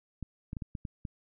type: clicks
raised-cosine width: 5 ms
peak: -25 dBFS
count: 7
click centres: 0.227 / 0.531 / 0.568 / 0.622 / 0.752 / 0.852 / 1.052 s
effects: none